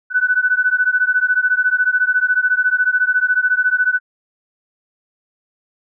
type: beating tone pair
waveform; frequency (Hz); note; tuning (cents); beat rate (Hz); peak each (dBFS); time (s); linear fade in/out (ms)
sine; 1489 / 1503; F#6 / F#6; +11 / +27; 14; -16; 0.1-4; 50
effects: none